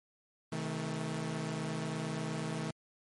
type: chord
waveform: sawtooth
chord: A diminished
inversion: first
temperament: equal with one note detuned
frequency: 130.81 / 159.2 / 220 Hz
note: C3 / Eb3 / A3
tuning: 0 / +40 / 0 cents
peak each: -39 / -33 / -36 dBFS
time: 0.52-2.71 s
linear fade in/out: 5 ms
effects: MP3 48 kbps